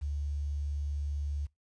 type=tone with quantisation; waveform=sine; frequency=72.3 Hz; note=D2; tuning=27 cents flat; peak=-31 dBFS; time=0.01-1.47 s; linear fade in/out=20 ms; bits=10; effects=noise-tail reverb RT60 0.2 s tail -24 dB re dry + resampled to 22050 Hz